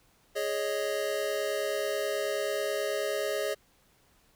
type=chord; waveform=square; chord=Ab suspended fourth; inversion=none; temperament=just; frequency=415.3 / 553.7 / 623 Hz; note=Ab4 / Db5 / Eb5; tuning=0 / -2 / +2 cents; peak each=-34 dBFS; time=0.35-3.55 s; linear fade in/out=20 ms; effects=pink hiss -65 dBFS RMS until 4.35 s